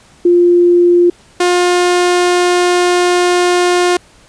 sine / sawtooth tone pair in turn, 350 / 355.7 Hz, F4 / F4, +4 / +32 cents, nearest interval unison, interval 28 cents, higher second, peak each -5 dBFS, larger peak neither, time 0.25-1.1 / 1.4-3.97 s, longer second, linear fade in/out 5 ms, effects pink hiss -45 dBFS RMS until 4.28 s + resampled to 22050 Hz

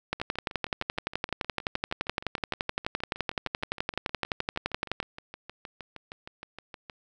two click trains, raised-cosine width 0.3 ms, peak -24 / -11 dBFS, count 44 / 58, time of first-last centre 0.2-6.898 / 0.13-5.002 s, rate 6.42 / 11.7 Hz, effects none

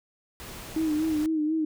pink noise, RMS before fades -41 dBFS, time 0.4-1.26 s, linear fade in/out 0 ms
sine tone with vibrato, 311.1 Hz, D#4, in tune, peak -23 dBFS, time 0.76-1.65 s, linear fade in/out 5 ms, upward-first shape sine, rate 4.1 Hz, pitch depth 57 cents each way
effects none

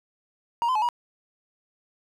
triangle tone with pitch steps, 940 / 1023 / 857 / 961 Hz, A#5 / C6 / A5 / B5, +14 / -39 / -46 / -48 cents, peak -19 dBFS, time 0.62-0.888 s, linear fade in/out 0 ms, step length 67 ms, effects none

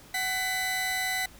sawtooth tone pair together, 750 / 2000 Hz, F#5 / B6, +23 / +21 cents, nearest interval octave + perfect fourth, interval 1698 cents, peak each -29 / -25 dBFS, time 0.14-1.26 s, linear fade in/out 5 ms, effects added 50 Hz sine -57 dBFS peak until 1.39 s + pink hiss -52 dBFS RMS until 1.39 s

